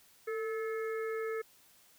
harmonic tone with a mistuned harmonic, 431.8 Hz, A4, 33 cents flat, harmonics 1 / 3 / 4 / 5, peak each -34 / -44 / -46 / -48 dBFS, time 0.27-1.42 s, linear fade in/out 10 ms, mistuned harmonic 1, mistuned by +58 cents, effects white hiss -63 dBFS RMS until 1.98 s

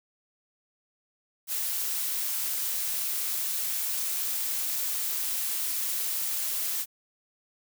blue noise, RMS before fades -30 dBFS, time 1.47-6.86 s, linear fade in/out 50 ms, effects none

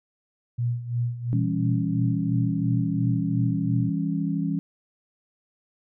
sine tone with tremolo, 119.9 Hz, A#2, 49 cents sharp, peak -21 dBFS, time 0.58-3.9 s, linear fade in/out 10 ms, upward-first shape sine, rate 2.9 Hz, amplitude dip 75%
sine chord, C# diminished, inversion first, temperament just, 166.31 / 199.57 / 277.2 Hz, E3 / G3 / C#4, +16 / +31 / 0 cents, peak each -26 / -29 / -28 dBFS, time 1.33-4.59 s, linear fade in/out 0 ms
effects none

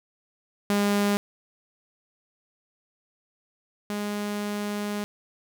sawtooth tone pair in turn, 203.5 / 206.6 Hz, G#3 / G#3, -35 / -9 cents, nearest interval unison, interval 26 cents, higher second, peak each -17 / -24 dBFS, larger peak first, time 0.7-1.17 / 3.9-5.04 s, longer second, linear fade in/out 0 ms, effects none

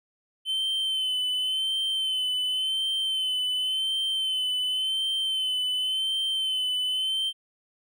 triangle tone with vibrato, 3066 Hz, G7, 39 cents flat, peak -23 dBFS, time 0.45-7.33 s, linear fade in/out 50 ms, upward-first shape sine, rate 0.91 Hz, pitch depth 36 cents each way, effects none

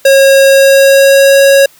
square tone with pitch glide, 544 to 551 Hz, C#5 to C#5, -33 to -11 cents, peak -3 dBFS, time 0.05-1.66 s, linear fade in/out 5 ms, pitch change +22 cents, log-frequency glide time 0.48-1.41 s, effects white hiss -43 dBFS RMS until 1.79 s

